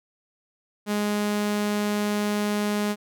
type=tone; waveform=sawtooth; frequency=207.7 Hz; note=G#3; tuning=in tune; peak=-19 dBFS; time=0.86-2.96 s; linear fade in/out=50 ms; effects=none